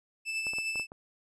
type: tone with tremolo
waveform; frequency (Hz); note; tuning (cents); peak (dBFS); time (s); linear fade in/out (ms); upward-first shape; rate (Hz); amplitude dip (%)
40% pulse; 2637; E7; 0; -28; 0.25-0.87; 50; sine; 9.8; 40
type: clicks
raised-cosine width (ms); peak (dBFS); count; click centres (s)
1; -30; 6; 0.468 / 0.535 / 0.585 / 0.757 / 0.797 / 0.919
effects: resampled to 22050 Hz